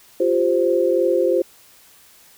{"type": "chord", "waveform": "sine", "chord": "F suspended second", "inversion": "none", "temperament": "equal", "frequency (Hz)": [349.2, 392, 523.3], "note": ["F4", "G4", "C5"], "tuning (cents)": [0, 0, 0], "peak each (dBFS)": [-19, -21, -18], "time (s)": [0.2, 1.42], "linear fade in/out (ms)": 5, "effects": ["white hiss -50 dBFS RMS until 2.37 s"]}